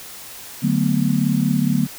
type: chord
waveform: sine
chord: B minor seventh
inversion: first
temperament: just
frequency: 148.16 / 185.21 / 222.2 / 246.9 Hz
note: D3 / F#3 / A3 / B3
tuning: +16 / +2 / +17 / 0 cents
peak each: -21 dBFS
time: 0.62-1.87 s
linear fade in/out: 20 ms
effects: white hiss -37 dBFS RMS until 1.98 s